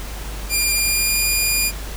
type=tone with pitch glide; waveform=10% pulse; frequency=2402 to 2424 Hz; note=D7 to D#7; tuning=+38 to -46 cents; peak=-8 dBFS; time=0.49-1.72 s; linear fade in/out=50 ms; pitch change=+16 cents; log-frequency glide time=0.77-1.23 s; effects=added 50 Hz sine -28 dBFS peak until 1.96 s + pink hiss -34 dBFS RMS until 1.96 s